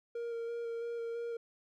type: tone with vibrato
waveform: triangle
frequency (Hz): 466.2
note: A#4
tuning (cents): 0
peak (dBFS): -34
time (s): 0.15-1.37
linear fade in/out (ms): 5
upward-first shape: square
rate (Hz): 3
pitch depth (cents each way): 12
effects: none